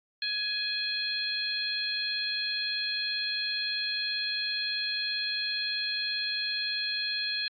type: harmonic tone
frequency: 837 Hz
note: G#5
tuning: 13 cents sharp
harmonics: 2 / 3 / 4 / 5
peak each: -36 / -37 / -36 / -31 dBFS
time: 0.22-7.48 s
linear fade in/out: 2 ms
effects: AAC 64 kbps